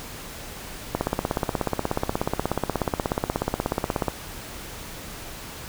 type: click train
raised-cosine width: 1 ms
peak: -8 dBFS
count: 53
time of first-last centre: 0.95-4.083 s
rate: 16.6 Hz
effects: pink hiss -38 dBFS RMS until 5.68 s